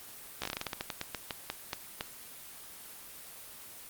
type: slowing click train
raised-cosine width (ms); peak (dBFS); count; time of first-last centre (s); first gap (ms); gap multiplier
0.2; -16; 18; 0.42-2.009; 15; 1.2
effects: white hiss -48 dBFS RMS until 3.89 s + Opus 24 kbps